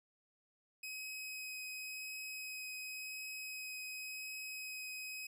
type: tone with vibrato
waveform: sawtooth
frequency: 2533 Hz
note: D#7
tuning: 30 cents sharp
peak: -40 dBFS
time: 0.83-5.27 s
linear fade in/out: 5 ms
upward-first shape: triangle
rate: 0.92 Hz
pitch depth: 8 cents each way
effects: none